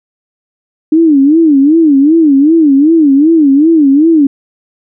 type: tone with vibrato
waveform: sine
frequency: 300.2 Hz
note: D4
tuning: 38 cents sharp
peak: -3 dBFS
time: 0.92-4.27 s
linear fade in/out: 5 ms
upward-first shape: sine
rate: 2.6 Hz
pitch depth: 180 cents each way
effects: none